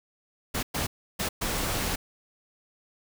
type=noise bursts at uneven times; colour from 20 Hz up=pink; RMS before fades=-29 dBFS; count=4; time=0.54-0.63 / 0.74-0.87 / 1.19-1.29 / 1.41-1.96 s; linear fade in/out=10 ms; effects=none